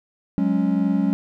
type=chord; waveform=triangle; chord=F# suspended second; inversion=none; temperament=equal; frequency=185 / 207.7 / 277.2 Hz; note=F#3 / G#3 / C#4; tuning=0 / 0 / 0 cents; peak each=-20 dBFS; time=0.38-1.13 s; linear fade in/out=0 ms; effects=none